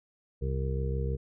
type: harmonic tone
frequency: 66.3 Hz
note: C2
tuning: 23 cents sharp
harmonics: 1 / 2 / 3 / 5 / 6 / 7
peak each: -30 / -33 / -41 / -49 / -41 / -38 dBFS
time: 0.41-1.17 s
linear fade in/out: 20 ms
effects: none